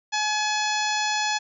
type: harmonic tone with a mistuned harmonic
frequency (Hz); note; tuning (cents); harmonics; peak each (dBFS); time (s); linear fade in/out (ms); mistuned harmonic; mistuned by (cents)
848; G#5; +36; 1 / 2 / 3 / 4 / 5 / 6 / 7 / 8; -26 / -29 / -31 / -32 / -33 / -34 / -34 / -35; 0.12-1.39; 20; 8; +33
effects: none